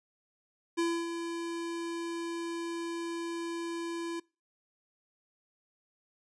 square tone with ADSR envelope, 337.1 Hz, E4, 39 cents sharp, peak -27 dBFS, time 0.77-4.2 s, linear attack 20 ms, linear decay 270 ms, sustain -8 dB, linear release 8 ms, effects noise-tail reverb RT60 0.3 s tail -25 dB re dry + resampled to 22050 Hz

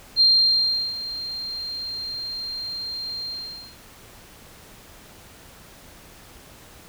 sine tone with ADSR envelope, 4186 Hz, C8, in tune, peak -12 dBFS, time 0.16-3.77 s, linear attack 46 ms, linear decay 730 ms, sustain -16 dB, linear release 490 ms, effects pink hiss -47 dBFS RMS until 6.88 s

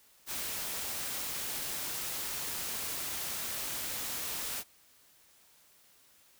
white noise, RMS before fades -37 dBFS, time 0.26-4.64 s, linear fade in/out 50 ms, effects white hiss -63 dBFS RMS until 6.39 s

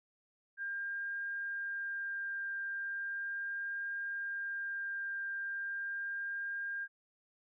sine tone with vibrato, 1600 Hz, G6, 35 cents sharp, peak -36 dBFS, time 0.57-6.88 s, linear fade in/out 50 ms, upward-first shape triangle, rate 0.37 Hz, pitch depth 8 cents each way, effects none

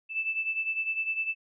sine beating tone pair, 2637 / 2646.9 Hz, E7 / E7, 0 / +6 cents, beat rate 9.9 Hz, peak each -29 / -34 dBFS, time 0.09-1.35 s, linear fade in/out 50 ms, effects none

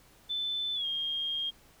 sine tone with pitch glide, 3520 to 3228 Hz, A7 to G#7, 0 to -50 cents, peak -30 dBFS, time 0.29-1.51 s, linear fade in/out 20 ms, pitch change -150 cents, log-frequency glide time 0.74-0.86 s, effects pink hiss -60 dBFS RMS until 1.8 s

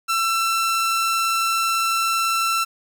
sawtooth tone, 1341 Hz, E6, 29 cents sharp, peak -15 dBFS, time 0.08-2.65 s, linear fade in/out 20 ms, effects 9-bit

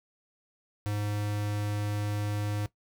square tone, 103.83 Hz, G#2, in tune, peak -30 dBFS, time 0.86-2.66 s, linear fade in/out 0 ms, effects noise-tail reverb RT60 0.1 s tail -17 dB re dry

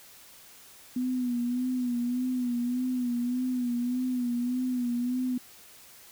sine tone with vibrato, 247.2 Hz, B3, 2 cents sharp, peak -26 dBFS, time 0.96-5.38 s, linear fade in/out 5 ms, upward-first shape sine, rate 1.7 Hz, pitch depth 53 cents each way, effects white hiss -52 dBFS RMS until 6.11 s

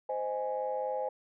sine chord, Ab major, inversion first, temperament just, 519.1 / 623 / 830.6 Hz, C5 / Eb5 / Ab5, -14 / +2 / 0 cents, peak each -33 / -37 / -35 dBFS, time 0.09-1.09 s, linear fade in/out 5 ms, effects tanh soft clip ceiling -22 dBFS

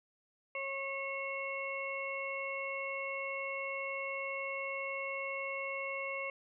harmonic tone, 546 Hz, C#5, 26 cents flat, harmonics 1 / 2 / 4 / 5, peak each -41 / -44 / -39 / -45 dBFS, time 0.55-6.3 s, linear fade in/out 2 ms, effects none

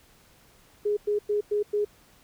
sine tone bursts, 415.3 Hz, G#4, in tune, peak -22 dBFS, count 5, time 0.85-1.85 s, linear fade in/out 10 ms, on 120 ms, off 100 ms, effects pink hiss -58 dBFS RMS until 2.23 s

